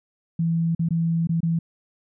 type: tone with dropouts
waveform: sine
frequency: 165.9 Hz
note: E3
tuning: 11 cents sharp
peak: -19 dBFS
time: 0.39-1.59 s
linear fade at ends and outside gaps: 5 ms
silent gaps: 0.75-0.793 / 0.888-0.906 / 1.272-1.292 / 1.405-1.43 s
effects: none